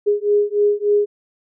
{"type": "beating tone pair", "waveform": "sine", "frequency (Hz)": [411.2, 414.6], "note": ["G#4", "G#4"], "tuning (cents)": [-17, -3], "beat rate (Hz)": 3.4, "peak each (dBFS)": [-17, -17], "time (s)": [0.06, 1.06], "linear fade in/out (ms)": 20, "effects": []}